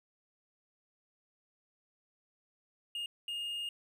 triangle tone bursts at uneven times, 2839 Hz, F7, 28 cents sharp, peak -34 dBFS, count 2, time 2.95-3.06 / 3.28-3.69 s, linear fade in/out 2 ms, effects none

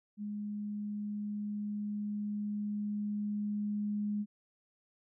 sine tone with level ramp, 207.7 Hz, G#3, in tune, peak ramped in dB -36 to -31 dBFS, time 0.17-4.26 s, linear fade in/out 50 ms, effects none

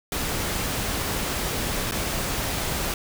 pink noise with dropouts, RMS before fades -27 dBFS, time 0.12-2.94 s, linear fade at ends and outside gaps 2 ms, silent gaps 1.912-1.92 s, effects none

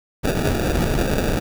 pink noise with sample-and-hold, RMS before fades -20 dBFS, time 0.23-1.4 s, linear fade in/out 20 ms, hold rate 1050 Hz, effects none

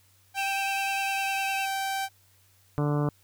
sawtooth tone with pitch glide, 784 to 777.7 Hz, G5 to G5, 0 to -14 cents, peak -24 dBFS, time 0.34-2.09 s, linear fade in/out 50 ms, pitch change -14 cents, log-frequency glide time 0.97-1.61 s
sine tone with vibrato, 2625 Hz, E7, 8 cents flat, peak -31 dBFS, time 0.37-1.66 s, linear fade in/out 10 ms, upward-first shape triangle, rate 9.9 Hz, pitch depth 71 cents each way
harmonic tone, 146.83 Hz, D3, in tune, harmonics 1 / 2 / 3 / 4 / 5 / 6 / 7 / 8 / 9 / 10, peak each -25 / -30 / -33 / -36 / -40 / -42 / -40 / -40 / -46 / -48 dBFS, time 2.78-3.09 s, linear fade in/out 0 ms
effects added 96 Hz sine -63 dBFS peak until 3.23 s + white hiss -63 dBFS RMS until 3.23 s

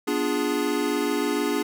square chord, B diminished seventh, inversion none, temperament equal, 246.9 / 293.7 / 349.2 / 415.3 Hz, B3 / D4 / F4 / Ab4, 0 / 0 / 0 / 0 cents, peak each -31 / -27 / -31 / -28 dBFS, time 0.07-1.63 s, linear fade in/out 10 ms, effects none

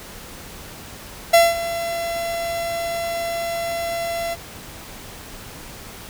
45% pulse tone with ADSR envelope, 677 Hz, E5, 46 cents sharp, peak -8 dBFS, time 1.33-4.36 s, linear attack 11 ms, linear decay 200 ms, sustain -15 dB, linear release 32 ms, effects pink hiss -38 dBFS RMS until 6.09 s

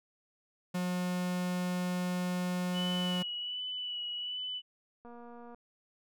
45% pulse tone, 180 Hz, F#3, 47 cents flat, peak -31 dBFS, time 0.74-3.23 s, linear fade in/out 10 ms
sine tone with vibrato, 2960 Hz, F#7, in tune, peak -35 dBFS, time 2.73-4.62 s, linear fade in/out 50 ms, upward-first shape sine, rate 1.3 Hz, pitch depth 26 cents each way
click train, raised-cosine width 1 ms, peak -38 dBFS, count 119, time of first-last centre 5.05-5.546 s, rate 238 Hz
effects none

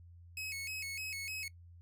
sawtooth tone with vibrato, 2371 Hz, D7, 16 cents sharp, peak -36 dBFS, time 0.37-1.48 s, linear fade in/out 2 ms, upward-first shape square, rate 3.3 Hz, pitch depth 130 cents each way, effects noise-tail reverb RT60 0.1 s tail -20 dB re dry + added 86 Hz sine -53 dBFS peak until 1.81 s

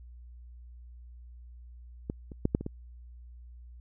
clicks, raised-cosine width 3 ms, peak -19 / -30 / -12 / -11 / -23 / -21 dBFS, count 6, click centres 2.099 / 2.318 / 2.454 / 2.549 / 2.61 / 2.664 s, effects added 60 Hz sine -46 dBFS peak until 3.8 s

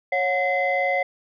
sine tone cluster, 551 / 726 / 2049 Hz, C#5 / F#5 / C7, -11 / -33 / -37 cents, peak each -23 dBFS, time 0.12-1.03 s, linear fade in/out 5 ms, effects tanh soft clip ceiling -13 dBFS

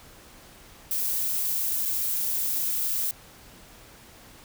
violet noise with dropouts, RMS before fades -27 dBFS, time 0.91-3.11 s, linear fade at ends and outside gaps 1 ms, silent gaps 1.853-1.857 s, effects pink hiss -50 dBFS RMS until 4.44 s

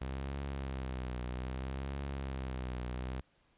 sawtooth tone with vibrato, 65.41 Hz, C2, in tune, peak -33 dBFS, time 0.01-3.21 s, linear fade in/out 5 ms, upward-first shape triangle, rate 0.62 Hz, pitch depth 110 cents each way, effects pink hiss -71 dBFS RMS until 3.57 s + resampled to 8000 Hz

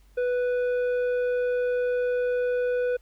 triangle tone with tanh clipping, 493.9 Hz, B4, in tune, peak -24 dBFS, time 0.17-2.97 s, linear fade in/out 10 ms, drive 12 dB, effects added 49 Hz sine -53 dBFS peak until 3.01 s + pink hiss -65 dBFS RMS until 3.01 s

